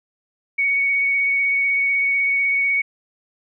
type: tone with vibrato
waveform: sine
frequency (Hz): 2232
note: C#7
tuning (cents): +11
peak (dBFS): -16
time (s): 0.58-2.82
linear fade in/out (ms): 10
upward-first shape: sine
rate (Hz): 16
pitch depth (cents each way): 15
effects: none